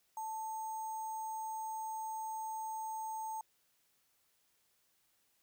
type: tone with sample-and-hold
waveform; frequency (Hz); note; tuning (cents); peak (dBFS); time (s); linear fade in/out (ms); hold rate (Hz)
sine; 880; A5; 0; -38; 0.17-3.41; 2; 7350
effects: white hiss -75 dBFS RMS until 5.42 s